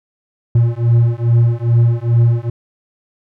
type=beating tone pair; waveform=triangle; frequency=116.54 / 118.94 Hz; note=A#2 / A#2; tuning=0 / +35 cents; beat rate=2.4 Hz; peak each=-11 dBFS; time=0.55-2.5 s; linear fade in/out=5 ms; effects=none